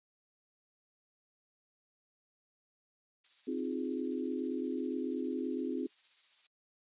violet noise with tremolo, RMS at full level -48 dBFS, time 3.24-6.47 s, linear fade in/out 5 ms, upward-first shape sine, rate 15 Hz, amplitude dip 40%
sine chord, F minor seventh, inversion second, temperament equal, 261.6 / 311.1 / 349.2 / 415.3 Hz, C4 / Eb4 / F4 / Ab4, 0 / 0 / 0 / 0 cents, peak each -36 / -40 / -39 / -41 dBFS, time 3.47-5.87 s, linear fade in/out 10 ms
effects noise-tail reverb RT60 0.1 s tail -25 dB re dry + resampled to 8000 Hz

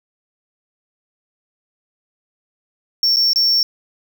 triangle tone with dropouts, 5460 Hz, F8, 40 cents flat, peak -11 dBFS, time 3.03-3.63 s, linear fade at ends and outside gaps 1 ms, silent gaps 3.161-3.168 / 3.333-3.359 s, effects none

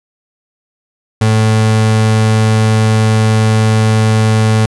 35% pulse tone, 109.6 Hz, A2, 6 cents flat, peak -6 dBFS, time 1.21-4.66 s, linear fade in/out 5 ms, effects resampled to 24000 Hz

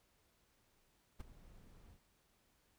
brown noise with ADSR envelope, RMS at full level -42 dBFS, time 1.19-2 s, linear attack 18 ms, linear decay 11 ms, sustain -18 dB, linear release 76 ms, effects pink hiss -75 dBFS RMS until 2.78 s

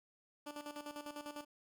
15% pulse tone with tremolo, 293.7 Hz, D4, in tune, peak -37 dBFS, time 0.46-1.45 s, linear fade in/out 10 ms, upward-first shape square, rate 10 Hz, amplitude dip 70%, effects none

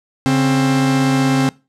45% pulse tone pair together, 140 / 263.9 Hz, C#3 / C4, +18 / +15 cents, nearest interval major seventh, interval 1097 cents, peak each -17 / -14 dBFS, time 0.26-1.49 s, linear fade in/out 0 ms, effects noise-tail reverb RT60 0.3 s tail -23 dB re dry + low-pass 9000 Hz 12 dB/octave

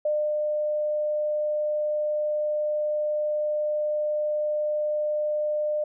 sine tone with ADSR envelope, 602 Hz, D5, 43 cents sharp, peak -21 dBFS, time 0.05-5.84 s, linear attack 5 ms, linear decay 270 ms, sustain -2 dB, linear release 5 ms, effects none

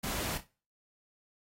pink noise with echo, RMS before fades -36 dBFS, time 0.03-0.38 s, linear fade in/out 10 ms, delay 31 ms, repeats 3, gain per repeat -11 dB, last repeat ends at 0.473 s, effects noise-tail reverb RT60 0.4 s tail -23 dB re dry + AAC 48 kbps

